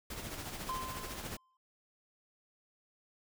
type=noise with tremolo; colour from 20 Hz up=pink; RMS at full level=-41 dBFS; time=0.1-1.37 s; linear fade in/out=5 ms; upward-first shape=sine; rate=14 Hz; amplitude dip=45%
type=tone with exponential decay; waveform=triangle; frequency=1037 Hz; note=C6; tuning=16 cents flat; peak=-32 dBFS; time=0.69-1.57 s; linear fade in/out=2 ms; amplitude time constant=190 ms
effects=none